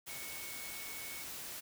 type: tone in noise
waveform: sine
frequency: 2217 Hz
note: C#7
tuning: in tune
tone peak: -49 dBFS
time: 0.08-1.24 s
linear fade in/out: 20 ms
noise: white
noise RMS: -45 dBFS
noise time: 0.06-1.61 s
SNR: -7 dB
effects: none